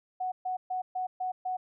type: tone bursts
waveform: sine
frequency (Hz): 740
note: F#5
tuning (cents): 0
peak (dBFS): -29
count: 6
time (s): 0.2-1.57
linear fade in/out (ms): 10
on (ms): 120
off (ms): 130
effects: none